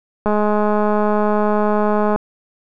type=click train; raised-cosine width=1 ms; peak=-5 dBFS; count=400; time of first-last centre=0.26-2.16 s; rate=210 Hz; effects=none